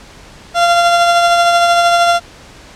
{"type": "tone with tremolo", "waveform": "30% pulse", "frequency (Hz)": 690, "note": "F5", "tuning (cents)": -21, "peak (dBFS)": -4, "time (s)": [0.54, 2.2], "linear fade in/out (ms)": 50, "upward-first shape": "triangle", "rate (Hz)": 13, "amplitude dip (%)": 35, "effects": ["pink hiss -38 dBFS RMS until 2.75 s", "low-pass 7000 Hz 12 dB/octave"]}